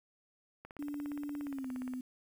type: click train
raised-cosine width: 0.5 ms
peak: -33 dBFS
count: 23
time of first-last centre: 0.65-1.937 s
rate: 17.1 Hz
type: tone with pitch glide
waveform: sine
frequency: 290 to 253.9 Hz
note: D4 to B3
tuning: -22 to +48 cents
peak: -37 dBFS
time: 0.79-2.01 s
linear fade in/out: 5 ms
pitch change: -230 cents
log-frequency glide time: 1.43-1.71 s
effects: 10-bit